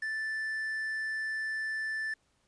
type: tone with quantisation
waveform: triangle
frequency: 1760 Hz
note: A6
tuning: in tune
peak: -30 dBFS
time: 0.02-2.14 s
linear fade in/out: 5 ms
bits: 9
effects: pink hiss -72 dBFS RMS until 2.47 s + resampled to 22050 Hz